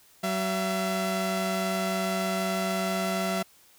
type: tone pair together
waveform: sawtooth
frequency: 189 / 673.5 Hz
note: F#3 / E5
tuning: +37 / +37 cents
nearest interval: octave + minor seventh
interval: 2200 cents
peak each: -25 dBFS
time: 0.23-3.43 s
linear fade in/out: 10 ms
effects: white hiss -58 dBFS RMS until 3.78 s